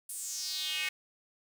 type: tone with high-pass filter sweep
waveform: square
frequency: 168.9 Hz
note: E3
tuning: 42 cents sharp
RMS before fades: -36 dBFS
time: 0.09-0.89 s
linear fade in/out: 5 ms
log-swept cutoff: 10000 to 2200 Hz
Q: 4
effects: none